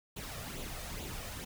pink noise with flanger, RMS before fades -42 dBFS, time 0.16-1.45 s, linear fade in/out 10 ms, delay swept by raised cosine 0.28 to 1.68 ms, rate 2.3 Hz, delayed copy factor +0.55, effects none

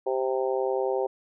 harmonic tone, 130.81 Hz, C3, in tune, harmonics 3 / 4 / 5 / 6 / 7, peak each -27 / -28 / -35 / -33 / -37 dBFS, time 0.06-1.07 s, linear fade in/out 10 ms, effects none

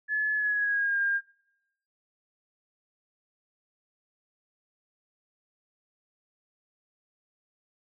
sine tone with pitch glide, 1714 to 1608.5 Hz, A6 to G6, -46 to +44 cents, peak -24 dBFS, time 0.08-1.21 s, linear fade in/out 50 ms, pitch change -110 cents, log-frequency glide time 0.34-0.98 s, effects noise-tail reverb RT60 0.8 s tail -20 dB re dry

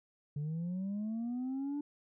sine linear sweep, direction up, 142.7 to 293.7 Hz, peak -32 dBFS, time 0.36-1.81 s, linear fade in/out 5 ms, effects tanh soft clip ceiling -33 dBFS

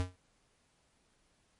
square tone with exponential decay, 90.9 Hz, F#2, 30 cents flat, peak -27 dBFS, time 0-0.16 s, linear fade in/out 0 ms, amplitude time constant 34 ms, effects pink hiss -72 dBFS RMS until 1.59 s + MP3 48 kbps

